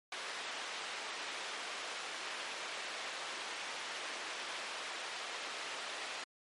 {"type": "band-pass noise", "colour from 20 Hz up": "white", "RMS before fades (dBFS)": -43, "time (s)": [0.12, 6.24], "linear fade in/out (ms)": 2, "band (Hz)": [460, 3200], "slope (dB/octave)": 12, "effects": ["MP3 48 kbps"]}